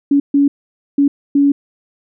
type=tone bursts at uneven times; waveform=sine; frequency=282.6 Hz; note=C#4; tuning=34 cents sharp; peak=-8 dBFS; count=4; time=0.11-0.2 / 0.34-0.48 / 0.98-1.08 / 1.35-1.52 s; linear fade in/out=5 ms; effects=none